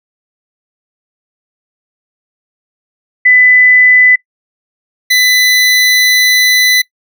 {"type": "tone pair in turn", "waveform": ["sine", "25% pulse"], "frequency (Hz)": [2000, 2000], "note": ["B6", "B6"], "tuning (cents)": [21, 21], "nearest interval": "unison", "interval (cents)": 0, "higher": "neither", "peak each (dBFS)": -3, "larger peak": "neither", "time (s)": [[3.25, 4.16], [5.1, 6.82]], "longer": "second", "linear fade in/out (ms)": 10, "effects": ["noise-tail reverb RT60 0.1 s tail -21 dB re dry"]}